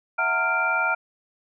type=tone cluster; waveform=sine; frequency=656 / 736 / 908 / 1395 / 2358 Hz; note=E5 / F#5 / A#5 / F6 / D7; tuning=-9 / -9 / -46 / -2 / +6 cents; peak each=-31 / -30 / -29 / -22 / -28 dBFS; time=0.18-0.95 s; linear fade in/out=10 ms; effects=none